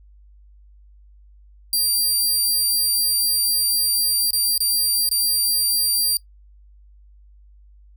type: tone with dropouts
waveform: 15% pulse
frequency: 4726 Hz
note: D8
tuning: 10 cents sharp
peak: -11 dBFS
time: 1.73-6.17 s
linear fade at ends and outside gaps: 1 ms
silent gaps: 4.307-4.331 / 4.579-4.604 / 5.09-5.113 s
effects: noise-tail reverb RT60 0.1 s tail -20 dB re dry + added 50 Hz sine -46 dBFS peak until 7.96 s